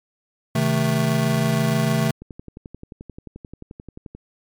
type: chord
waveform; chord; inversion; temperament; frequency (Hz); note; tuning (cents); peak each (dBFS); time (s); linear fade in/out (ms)
square; A diminished; first; just; 132 / 158.4 / 220; C3 / Eb3 / A3; +16 / +31 / 0; -23; 0.55-2.11; 5
type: click train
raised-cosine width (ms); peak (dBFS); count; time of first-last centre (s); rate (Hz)
3; -24; 23; 2.22-4.15; 11.4
effects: MP3 96 kbps